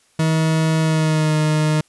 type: tone with pitch glide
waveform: 40% pulse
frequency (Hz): 159.4 to 153.97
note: D#3 to D#3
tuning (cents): +42 to -18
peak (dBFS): -14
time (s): 0.19-1.81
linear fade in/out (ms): 5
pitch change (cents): -60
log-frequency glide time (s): 0.81-1.36
effects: white hiss -58 dBFS RMS until 1.88 s + resampled to 24000 Hz